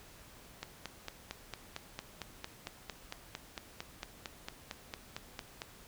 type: click train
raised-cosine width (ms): 0.2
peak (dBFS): -22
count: 23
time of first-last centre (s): 0.63-5.619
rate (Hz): 4.41
effects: pink hiss -56 dBFS RMS until 5.87 s